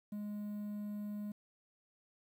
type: tone with quantisation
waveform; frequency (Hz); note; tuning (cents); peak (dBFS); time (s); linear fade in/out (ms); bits
triangle; 207.7; G#3; 0; -37; 0.12-1.32; 5; 11
effects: none